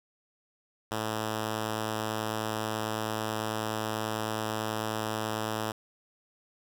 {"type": "tone", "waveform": "5% pulse", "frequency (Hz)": 109.2, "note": "A2", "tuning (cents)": -13, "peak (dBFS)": -19, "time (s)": [0.91, 5.72], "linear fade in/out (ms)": 5, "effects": []}